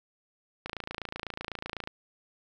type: click train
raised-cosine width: 0.3 ms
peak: -19 dBFS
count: 35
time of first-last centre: 0.66-1.874 s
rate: 28 Hz
effects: none